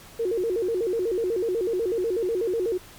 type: tone with vibrato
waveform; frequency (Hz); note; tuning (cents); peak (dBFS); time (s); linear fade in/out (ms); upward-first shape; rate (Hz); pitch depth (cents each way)
sine; 410; G#4; -22; -22; 0.19-2.78; 10; square; 8.1; 200
effects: pink hiss -47 dBFS RMS until 2.98 s + MP3 96 kbps